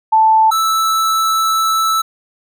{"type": "tone pair in turn", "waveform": ["sine", "square"], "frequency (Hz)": [880, 1315], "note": ["A5", "E6"], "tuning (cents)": [0, -5], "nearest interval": "perfect fifth", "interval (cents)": 695, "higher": "second", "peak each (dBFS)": [-7, -13], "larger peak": "first", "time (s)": [[0.12, 0.51], [0.51, 2.02]], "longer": "second", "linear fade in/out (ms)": 10, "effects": []}